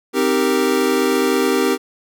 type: chord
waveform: square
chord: C minor seventh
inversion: none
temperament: equal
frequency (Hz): 261.6 / 311.1 / 392 / 466.2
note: C4 / Eb4 / G4 / Bb4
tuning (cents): 0 / 0 / 0 / 0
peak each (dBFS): -21 / -23 / -19 / -22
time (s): 0.13-1.78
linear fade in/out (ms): 50
effects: none